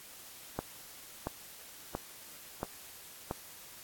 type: click train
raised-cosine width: 1 ms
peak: -19 dBFS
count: 5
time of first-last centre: 0.59-3.311 s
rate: 1.47 Hz
effects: white hiss -51 dBFS RMS until 3.83 s + AAC 64 kbps